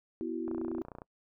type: chord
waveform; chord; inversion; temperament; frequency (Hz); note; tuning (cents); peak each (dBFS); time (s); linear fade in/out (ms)
sine; B suspended fourth; none; equal with one note detuned; 246.9 / 329.6 / 375.8; B3 / E4 / F#4; 0 / 0 / +27; -39 / -35 / -39; 0.21-0.82; 0
type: click train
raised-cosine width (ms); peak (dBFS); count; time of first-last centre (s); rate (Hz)
1; -30; 17; 0.48-1.019; 29.7
effects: noise-tail reverb RT60 0.1 s tail -25 dB re dry